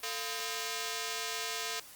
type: ring-modulated tone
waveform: 5% pulse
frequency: 571 Hz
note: D5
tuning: 49 cents flat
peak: -20 dBFS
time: 0.03-1.8 s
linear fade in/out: 5 ms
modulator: 123 Hz
effects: white hiss -52 dBFS RMS until 1.95 s + Opus 32 kbps